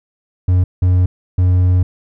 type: tone bursts at uneven times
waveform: triangle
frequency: 90.7 Hz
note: F#2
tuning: 34 cents flat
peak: -7 dBFS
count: 3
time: 0.48-0.64 / 0.82-1.06 / 1.38-1.83 s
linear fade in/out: 5 ms
effects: none